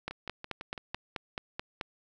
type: two click trains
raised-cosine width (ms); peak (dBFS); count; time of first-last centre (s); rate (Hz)
0.3; -18 / -24; 9 / 6; 0.08-1.812 / 0.11-0.945; 4.62 / 5.99
effects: none